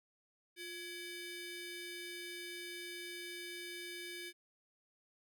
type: ring-modulated tone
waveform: 20% pulse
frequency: 1325 Hz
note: E6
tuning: 9 cents sharp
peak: -36 dBFS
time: 0.56-4.33 s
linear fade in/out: 50 ms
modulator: 973 Hz
effects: none